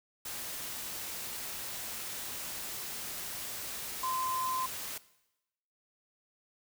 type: tone in noise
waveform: sine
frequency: 1033 Hz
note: C6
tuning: 22 cents flat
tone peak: -31 dBFS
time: 4.03-4.66 s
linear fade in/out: 5 ms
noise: white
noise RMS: -40 dBFS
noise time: 0.25-4.98 s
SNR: +6 dB
effects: noise-tail reverb RT60 0.9 s tail -18 dB re dry